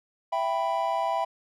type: chord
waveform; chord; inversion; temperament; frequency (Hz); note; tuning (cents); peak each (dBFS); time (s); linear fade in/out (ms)
triangle; E minor; none; equal with one note detuned; 663.1 / 784 / 987.8; E5 / G5 / B5; +10 / 0 / 0; -27; 0.32-1.25; 10
effects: none